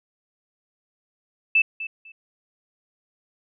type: tone with echo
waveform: sine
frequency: 2637 Hz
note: E7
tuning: in tune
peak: -14 dBFS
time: 1.55-1.62 s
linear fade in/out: 5 ms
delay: 250 ms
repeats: 2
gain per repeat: -14 dB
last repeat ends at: 2.12 s
effects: none